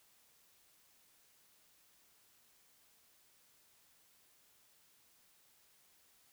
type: silence
effects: white hiss -69 dBFS RMS until 6.32 s

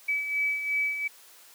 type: beating tone pair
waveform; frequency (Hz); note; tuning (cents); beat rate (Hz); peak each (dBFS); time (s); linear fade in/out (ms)
sine; 2289 / 2291.8; D7 / D7; -45 / -43; 2.8; -34 / -26; 0.08-1.08; 10
effects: white hiss -53 dBFS RMS until 1.54 s + high-pass 400 Hz 12 dB/octave

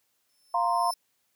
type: tone with exponential growth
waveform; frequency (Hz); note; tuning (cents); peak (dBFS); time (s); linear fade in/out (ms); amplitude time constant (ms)
25% pulse; 5290; E8; +5; -28; 0.29-0.94; 5; 140
type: chord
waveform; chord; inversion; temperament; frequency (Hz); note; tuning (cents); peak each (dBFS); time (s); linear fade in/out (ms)
sine; F suspended fourth; none; equal; 698.5 / 932.3 / 1046.5; F5 / Bb5 / C6; 0 / 0 / 0; -27; 0.54-0.91; 5
effects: white hiss -73 dBFS RMS until 1.35 s + high-pass 80 Hz 12 dB/octave

